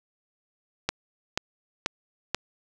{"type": "click train", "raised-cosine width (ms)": 0.2, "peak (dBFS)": -7, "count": 4, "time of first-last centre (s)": [0.89, 2.346], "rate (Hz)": 2.06, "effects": []}